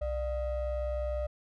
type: ring-modulated tone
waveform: triangle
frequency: 330 Hz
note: E4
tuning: 2 cents sharp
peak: -25 dBFS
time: 0.01-1.27 s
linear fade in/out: 10 ms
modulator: 267 Hz
effects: none